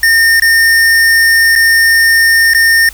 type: tone with dropouts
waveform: square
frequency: 1822 Hz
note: A#6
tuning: 40 cents flat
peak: -6 dBFS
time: 0.03-2.89 s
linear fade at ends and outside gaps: 2 ms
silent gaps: 0.399-0.421 / 1.554-1.559 / 2.536-2.547 s
effects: added 50 Hz sine -32 dBFS peak until 2.93 s + white hiss -35 dBFS RMS until 2.93 s